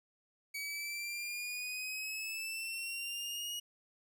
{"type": "exponential sweep", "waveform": "sawtooth", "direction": "up", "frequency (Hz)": [2263, 2900], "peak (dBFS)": -35, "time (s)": [0.54, 3.6], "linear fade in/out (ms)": 10, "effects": []}